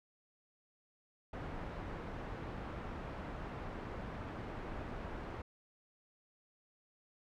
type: low-pass noise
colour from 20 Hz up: pink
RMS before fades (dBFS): -44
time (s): 1.33-5.42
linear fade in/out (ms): 5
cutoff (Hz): 1500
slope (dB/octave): 12
effects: none